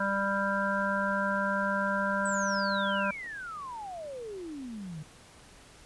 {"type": "harmonic tone", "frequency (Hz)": 197.7, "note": "G3", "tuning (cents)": 15, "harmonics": [1, 3, 5, 7, 8], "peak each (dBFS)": [-33, -33, -33, -33, -33], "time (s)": [0, 3.11], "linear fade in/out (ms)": 5}
{"type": "exponential sweep", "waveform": "sine", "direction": "down", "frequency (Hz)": [8190, 146.4], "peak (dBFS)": -37, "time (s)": [2.25, 5.03], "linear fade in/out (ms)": 5}
{"type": "clicks", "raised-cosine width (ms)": 0.5, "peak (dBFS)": -39, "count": 2, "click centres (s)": [3.244, 3.261]}
{"effects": ["pink hiss -54 dBFS RMS until 5.85 s", "resampled to 24000 Hz"]}